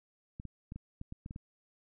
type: clicks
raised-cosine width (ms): 5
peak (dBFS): -30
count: 9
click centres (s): 0.399 / 0.453 / 0.721 / 0.76 / 1.014 / 1.124 / 1.261 / 1.309 / 1.361
effects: none